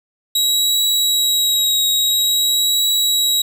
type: tone with vibrato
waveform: sawtooth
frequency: 3846 Hz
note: B7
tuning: 47 cents flat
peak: -11 dBFS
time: 0.35-3.42 s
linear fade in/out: 5 ms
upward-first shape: triangle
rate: 0.49 Hz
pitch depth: 21 cents each way
effects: none